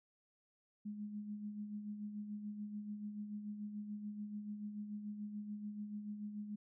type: tone with tremolo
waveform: sine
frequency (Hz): 208.6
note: G#3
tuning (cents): +8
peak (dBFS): -40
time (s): 0.85-6.56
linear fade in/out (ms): 10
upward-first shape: sine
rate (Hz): 6.9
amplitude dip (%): 50
effects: none